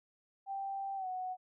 sine tone with pitch glide, 784 to 740 Hz, G5 to F#5, 0 to 0 cents, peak -36 dBFS, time 0.46-1.37 s, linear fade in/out 50 ms, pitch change -100 cents, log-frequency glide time 0.96-1.07 s, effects none

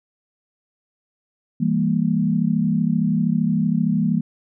sine chord, E diminished, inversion none, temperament equal with one note detuned, 164.81 / 200.1 / 233.1 Hz, E3 / G3 / Bb3, 0 / +36 / 0 cents, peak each -21 dBFS, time 1.6-4.21 s, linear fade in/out 10 ms, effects none

